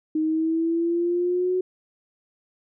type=exponential sweep; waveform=sine; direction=up; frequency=310.5 to 370 Hz; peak=-20 dBFS; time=0.15-1.61 s; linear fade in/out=5 ms; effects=none